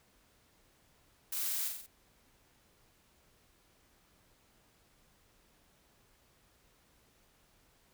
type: noise with echo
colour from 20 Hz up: blue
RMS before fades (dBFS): -37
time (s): 1.32-1.68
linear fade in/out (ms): 5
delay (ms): 46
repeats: 4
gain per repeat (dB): -4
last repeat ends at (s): 1.864
effects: pink hiss -68 dBFS RMS until 7.93 s